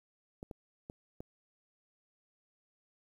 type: clicks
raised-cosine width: 2 ms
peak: -30 dBFS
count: 4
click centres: 0.429 / 0.512 / 0.899 / 1.205 s
effects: 10-bit